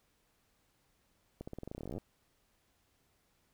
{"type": "accelerating click train", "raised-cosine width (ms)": 2, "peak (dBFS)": -29, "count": 21, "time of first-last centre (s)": [1.41, 1.981], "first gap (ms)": 65, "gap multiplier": 0.9, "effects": ["pink hiss -74 dBFS RMS until 3.53 s"]}